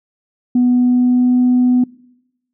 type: tone with pitch glide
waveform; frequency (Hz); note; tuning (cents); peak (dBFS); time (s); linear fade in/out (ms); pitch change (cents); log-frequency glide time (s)
sine; 246.9 to 249.2; B3 to B3; 0 to +16; -8; 0.55-1.84; 5; +16; 0.66-1.4
effects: noise-tail reverb RT60 0.9 s tail -24 dB re dry + tanh soft clip ceiling -6 dBFS